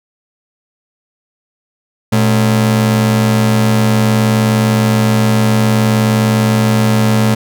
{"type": "ring-modulated tone", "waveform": "45% pulse", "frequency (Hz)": 166.4, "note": "E3", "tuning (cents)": 17, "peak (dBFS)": -6, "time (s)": [2.12, 7.35], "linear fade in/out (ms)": 10, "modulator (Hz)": 49.7, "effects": []}